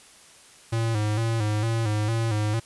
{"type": "tone with vibrato", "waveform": "square", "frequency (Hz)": 110, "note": "A2", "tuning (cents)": 0, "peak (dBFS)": -23, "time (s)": [0.72, 2.6], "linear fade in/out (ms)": 10, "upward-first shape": "square", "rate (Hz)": 2.2, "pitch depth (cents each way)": 66, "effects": ["white hiss -51 dBFS RMS until 2.65 s", "resampled to 24000 Hz"]}